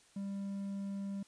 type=tone; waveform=triangle; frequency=197.8 Hz; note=G3; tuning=16 cents sharp; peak=-35 dBFS; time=0.16-1.23 s; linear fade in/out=5 ms; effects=white hiss -65 dBFS RMS until 1.27 s + resampled to 22050 Hz